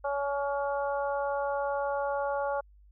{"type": "harmonic tone", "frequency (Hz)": 281.8, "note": "C#4", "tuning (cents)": 29, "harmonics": [2, 3, 4, 5], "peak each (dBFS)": [-30, -33, -38, -39], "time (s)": [0.04, 2.61], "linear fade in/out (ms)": 10, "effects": ["added 50 Hz sine -54 dBFS peak until 2.91 s"]}